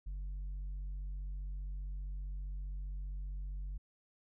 sine tone with tanh clipping, 47.6 Hz, F#1, 50 cents sharp, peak -39 dBFS, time 0.06-3.78 s, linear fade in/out 10 ms, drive 3 dB, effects none

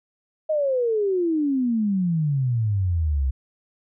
sine exponential sweep, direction down, 635 to 63.8 Hz, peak -19 dBFS, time 0.49-3.31 s, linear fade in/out 10 ms, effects none

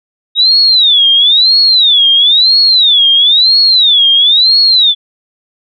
sine tone with vibrato, 3729 Hz, A#7, in tune, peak -4 dBFS, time 0.35-4.95 s, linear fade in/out 50 ms, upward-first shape sine, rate 1 Hz, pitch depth 260 cents each way, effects none

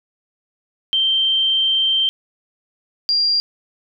sine tone pair in turn, 3136 / 4774 Hz, G7 / D8, 0 / +28 cents, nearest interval perfect fifth, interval 728 cents, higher second, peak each -14 / -14 dBFS, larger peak neither, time 0.93-2.09 / 3.09-3.4 s, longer first, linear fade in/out 0 ms, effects none

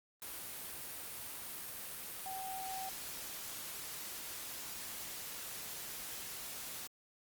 sine tone in noise, 765 Hz, G5, 42 cents flat, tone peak -41 dBFS, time 2.26-2.89 s, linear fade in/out 0 ms, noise white, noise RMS -45 dBFS, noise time 0.22-6.87 s, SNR +1 dB, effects Opus 32 kbps

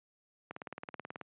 click train, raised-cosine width 0.5 ms, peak -26 dBFS, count 14, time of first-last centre 0.51-1.213 s, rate 18.5 Hz, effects high-pass 150 Hz 12 dB/octave + resampled to 8000 Hz

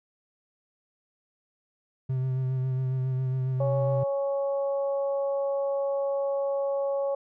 triangle tone with vibrato, 130 Hz, C3, 11 cents flat, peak -23 dBFS, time 2.09-4.04 s, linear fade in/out 10 ms, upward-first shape sine, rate 7.3 Hz, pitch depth 22 cents each way
harmonic tone, 277.2 Hz, C#4, in tune, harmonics 2 / 3 / 4, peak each -25 / -38 / -42 dBFS, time 3.6-7.15 s, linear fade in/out 5 ms
effects none

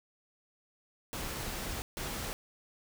pink noise bursts at uneven times, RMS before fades -38 dBFS, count 2, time 1.13-1.82 / 1.97-2.33 s, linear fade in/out 0 ms, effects none

